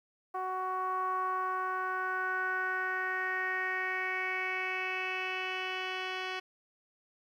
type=tone with low-pass filter sweep; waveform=10% pulse; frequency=372.5 Hz; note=F#4; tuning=12 cents sharp; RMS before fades=-34 dBFS; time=0.34-6.4 s; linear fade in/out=10 ms; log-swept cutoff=950 to 3500 Hz; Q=4.6; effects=11-bit